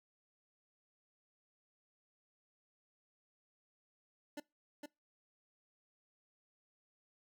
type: tone with echo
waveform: 25% pulse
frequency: 293.7 Hz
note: D4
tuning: in tune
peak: -38 dBFS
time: 4.37-4.4 s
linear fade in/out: 5 ms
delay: 460 ms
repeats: 1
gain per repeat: -3 dB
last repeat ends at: 4.86 s
effects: noise-tail reverb RT60 0.2 s tail -21 dB re dry